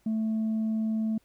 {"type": "tone", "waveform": "sine", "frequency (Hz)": 220, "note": "A3", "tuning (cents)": 0, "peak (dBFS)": -23, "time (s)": [0.06, 1.18], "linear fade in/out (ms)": 5, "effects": ["tanh soft clip ceiling -24 dBFS", "pink hiss -68 dBFS RMS until 1.24 s"]}